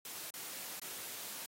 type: noise with dropouts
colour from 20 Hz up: white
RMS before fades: -45 dBFS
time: 0.05-1.46 s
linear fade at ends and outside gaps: 2 ms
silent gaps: 0.305-0.339 / 0.797-0.817 s
effects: high-pass 150 Hz 12 dB/octave + AAC 48 kbps